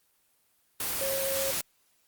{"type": "tone in noise", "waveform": "sine", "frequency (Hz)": 542, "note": "C#5", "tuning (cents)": -39, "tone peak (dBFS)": -30, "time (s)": [1.01, 1.51], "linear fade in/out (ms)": 2, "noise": "white", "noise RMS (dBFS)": -31, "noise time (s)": [0.8, 1.61], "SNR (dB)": -2, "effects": ["white hiss -69 dBFS RMS until 2.07 s", "Opus 24 kbps"]}